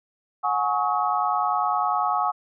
sine tone cluster, 727 / 837 / 1110 / 1270 Hz, F#5 / G#5 / C#6 / D#6, -31 / +13 / +2 / +35 cents, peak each -26 dBFS, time 0.43-2.32 s, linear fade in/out 20 ms, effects none

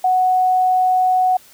sine tone, 740 Hz, F#5, in tune, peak -12 dBFS, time 0.04-1.37 s, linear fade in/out 5 ms, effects white hiss -47 dBFS RMS until 1.53 s

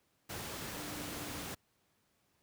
sine tone in noise, 296.4 Hz, D4, 16 cents sharp, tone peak -48 dBFS, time 0.76-1.43 s, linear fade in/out 10 ms, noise pink, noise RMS -42 dBFS, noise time 0.29-1.55 s, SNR -9 dB, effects pink hiss -75 dBFS RMS until 2.42 s + high-pass 80 Hz 12 dB/octave

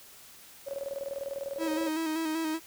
sine tone with tremolo, 554.4 Hz, C#5, in tune, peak -31 dBFS, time 0.66-1.9 s, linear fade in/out 20 ms, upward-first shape square, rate 20 Hz, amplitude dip 75%
45% pulse tone with vibrato, 319.1 Hz, D#4, 44 cents sharp, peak -29 dBFS, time 1.58-2.6 s, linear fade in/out 50 ms, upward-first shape square, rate 5.2 Hz, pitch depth 35 cents each way
effects white hiss -52 dBFS RMS until 2.66 s

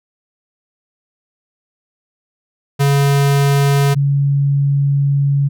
square / sine tone pair in turn, 140.5 / 140.5 Hz, C#3 / C#3, +24 / +24 cents, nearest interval unison, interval 0 cents, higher neither, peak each -11 dBFS, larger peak neither, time 2.79-3.95 / 3.95-5.49 s, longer second, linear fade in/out 20 ms, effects none

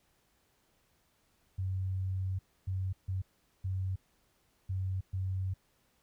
sine tone bursts at uneven times, 94.3 Hz, F#2, 33 cents sharp, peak -31 dBFS, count 6, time 1.58-2.39 / 2.67-2.93 / 3.08-3.22 / 3.64-3.96 / 4.69-5.01 / 5.13-5.54 s, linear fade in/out 10 ms, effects pink hiss -72 dBFS RMS until 6.02 s

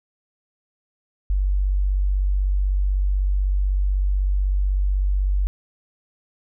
sine tone, 48.03 Hz, G1, 35 cents flat, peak -17 dBFS, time 1.3-5.47 s, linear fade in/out 0 ms, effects none

